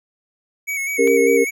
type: tone with vibrato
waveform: square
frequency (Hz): 2227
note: C#7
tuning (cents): +7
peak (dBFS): -22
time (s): 0.67-1.51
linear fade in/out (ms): 20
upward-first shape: square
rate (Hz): 5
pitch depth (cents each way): 32
type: chord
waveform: sine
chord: G diminished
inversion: second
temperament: equal with one note detuned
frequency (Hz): 277.2 / 400.5 / 466.2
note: Db4 / G4 / Bb4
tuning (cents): 0 / +37 / 0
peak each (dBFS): -20 / -17 / -14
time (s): 0.98-1.45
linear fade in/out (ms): 20
type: click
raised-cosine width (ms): 0.3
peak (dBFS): -17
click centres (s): 1.075
effects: none